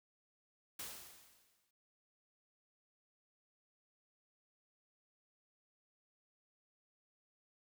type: noise with exponential decay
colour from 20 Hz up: white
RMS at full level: -44 dBFS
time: 0.79-1.71 s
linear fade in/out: 5 ms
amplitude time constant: 200 ms
effects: none